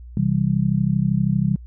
sine chord, C major, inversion none, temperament just, 130.81 / 163.52 / 196.22 Hz, C3 / E3 / G3, 0 / -14 / +2 cents, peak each -21 dBFS, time 0.17-1.56 s, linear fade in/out 2 ms, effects added 60 Hz sine -36 dBFS peak until 1.66 s

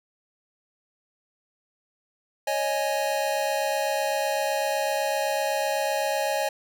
square chord, C# suspended second, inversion none, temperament equal, 554.4 / 622.3 / 830.6 Hz, C#5 / D#5 / G#5, 0 / 0 / 0 cents, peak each -29 / -29 / -29 dBFS, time 2.47-6.49 s, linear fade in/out 5 ms, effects none

